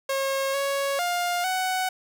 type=tone with pitch steps; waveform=sawtooth; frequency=542 / 555 / 705 / 746 Hz; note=C#5 / C#5 / F5 / F#5; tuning=-39 / +2 / +16 / +14 cents; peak=-20 dBFS; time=0.09-1.89 s; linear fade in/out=5 ms; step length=450 ms; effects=none